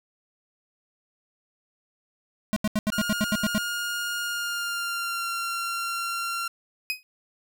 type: tone bursts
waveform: square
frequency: 212.8 Hz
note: G#3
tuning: 42 cents sharp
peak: -22 dBFS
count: 10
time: 2.53-3.58 s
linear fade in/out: 0 ms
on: 33 ms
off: 80 ms
type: tone with pitch glide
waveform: sawtooth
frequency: 1422 to 1374.4 Hz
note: F6 to F6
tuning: +31 to -28 cents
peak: -24 dBFS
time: 2.92-6.48 s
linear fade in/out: 5 ms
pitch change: -59 cents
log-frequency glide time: 4.23-5.29 s
type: tone with exponential decay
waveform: 30% pulse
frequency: 2513 Hz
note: D#7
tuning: 17 cents sharp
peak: -19 dBFS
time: 6.9-7.03 s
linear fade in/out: 0 ms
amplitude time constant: 28 ms
effects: none